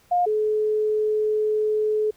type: tone pair in turn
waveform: sine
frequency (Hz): 710 / 428.2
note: F5 / A4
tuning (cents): +28 / -47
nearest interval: major sixth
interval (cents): 875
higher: first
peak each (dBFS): -17 / -19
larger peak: first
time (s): 0.11-0.26 / 0.26-2.11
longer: second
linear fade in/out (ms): 10
effects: pink hiss -58 dBFS RMS until 2.16 s